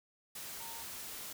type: tone in noise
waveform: sine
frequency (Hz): 917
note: A#5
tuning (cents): -29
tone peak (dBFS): -50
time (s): 0.6-0.83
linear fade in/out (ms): 5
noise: white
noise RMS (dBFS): -45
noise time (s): 0.35-1.33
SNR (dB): -8
effects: none